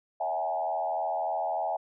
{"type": "tone with frequency modulation", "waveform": "sine", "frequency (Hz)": 740, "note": "F#5", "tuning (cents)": 0, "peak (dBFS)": -27, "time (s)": [0.2, 1.77], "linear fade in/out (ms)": 10, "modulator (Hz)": 83.3, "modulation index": 1.5, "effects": []}